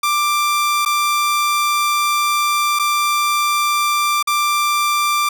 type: tone with dropouts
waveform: sawtooth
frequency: 1181 Hz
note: D6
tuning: 9 cents sharp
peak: -11 dBFS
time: 0.03-5.29 s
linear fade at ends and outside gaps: 5 ms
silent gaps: 0.851-0.859 / 2.79-2.795 / 4.227-4.272 s
effects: none